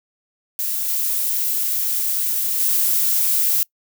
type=noise with level steps; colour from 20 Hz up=violet; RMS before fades=-23 / -21 / -18 dBFS; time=0.59-3.63 s; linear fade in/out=0 ms; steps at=0.88 / 2.6 s; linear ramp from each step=2 ms; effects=noise-tail reverb RT60 0.1 s tail -24 dB re dry